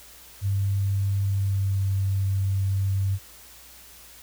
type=tone with pitch glide; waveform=sine; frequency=98.8 to 97.27 Hz; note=G2 to G2; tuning=+14 to -13 cents; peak=-21 dBFS; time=0.41-3.19 s; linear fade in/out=50 ms; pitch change=-27 cents; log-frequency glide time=1.22-1.84 s; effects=added 60 Hz sine -56 dBFS peak until 4.22 s + white hiss -48 dBFS RMS until 4.22 s